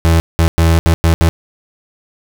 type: tone bursts at uneven times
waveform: 35% pulse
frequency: 82.41 Hz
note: E2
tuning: in tune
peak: -6 dBFS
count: 6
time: 0.05-0.2 / 0.39-0.48 / 0.58-0.79 / 0.86-0.94 / 1.04-1.14 / 1.21-1.29 s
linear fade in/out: 0 ms
effects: none